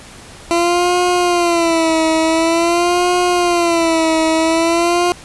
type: tone with vibrato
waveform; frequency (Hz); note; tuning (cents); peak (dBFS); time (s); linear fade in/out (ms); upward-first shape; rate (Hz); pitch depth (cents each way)
20% pulse; 338.4; E4; +45; -7; 0.51-5.12; 0; sine; 0.47; 95
effects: pink hiss -37 dBFS RMS until 5.24 s + resampled to 24000 Hz